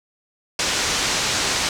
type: low-pass noise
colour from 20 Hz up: white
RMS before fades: -22 dBFS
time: 0.59-1.69 s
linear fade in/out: 2 ms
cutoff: 6900 Hz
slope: 24 dB/octave
effects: none